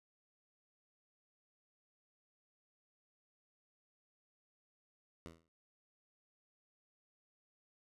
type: tone with exponential decay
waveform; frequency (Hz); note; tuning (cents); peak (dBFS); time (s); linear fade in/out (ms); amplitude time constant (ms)
10% pulse; 82.41; E2; 0; -37; 5.26-5.48; 0; 47
effects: low-pass 11000 Hz 12 dB/octave